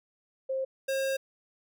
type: tone pair in turn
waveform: sine / square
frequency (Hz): 530 / 537.4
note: C5 / C5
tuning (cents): +22 / +46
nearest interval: unison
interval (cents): 24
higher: second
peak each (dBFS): -28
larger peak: neither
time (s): 0.49-0.65 / 0.88-1.17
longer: second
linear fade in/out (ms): 10
effects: none